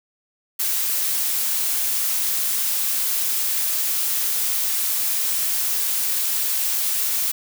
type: noise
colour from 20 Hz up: blue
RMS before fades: -22 dBFS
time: 0.59-7.32 s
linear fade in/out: 10 ms
effects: none